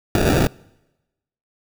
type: noise with sample-and-hold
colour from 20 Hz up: violet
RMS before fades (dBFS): -17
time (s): 0.15-0.47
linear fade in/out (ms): 2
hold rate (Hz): 1050
effects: noise-tail reverb RT60 1.0 s tail -25 dB re dry